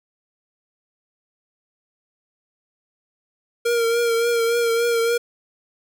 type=tone with vibrato; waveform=square; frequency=466.2 Hz; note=A#4; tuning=in tune; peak=-18 dBFS; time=3.65-5.18 s; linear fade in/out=10 ms; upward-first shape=triangle; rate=3.5 Hz; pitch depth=38 cents each way; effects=none